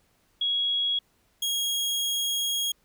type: tone pair in turn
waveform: sine / sawtooth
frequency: 3322 / 3288 Hz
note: G#7 / G#7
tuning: 0 / -18 cents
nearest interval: unison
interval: 18 cents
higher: first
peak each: -23 / -22 dBFS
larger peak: second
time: 0.41-0.99 / 1.42-2.72 s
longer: second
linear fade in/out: 5 ms
effects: pink hiss -67 dBFS RMS until 2.84 s